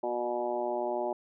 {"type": "harmonic tone with a mistuned harmonic", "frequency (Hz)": 121.3, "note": "B2", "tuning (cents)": -31, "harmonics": [2, 3, 4, 5, 6, 7, 8], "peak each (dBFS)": [-43, -34, -45, -33, -38, -36, -44], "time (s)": [0.03, 1.13], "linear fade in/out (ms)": 5, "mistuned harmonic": 4, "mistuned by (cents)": -23, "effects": []}